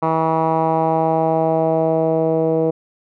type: tone with low-pass filter sweep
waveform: 10% pulse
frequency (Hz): 161.2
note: E3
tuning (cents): -38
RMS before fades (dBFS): -17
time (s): 0.02-2.71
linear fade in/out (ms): 10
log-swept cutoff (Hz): 1100 to 500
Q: 2.7
effects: none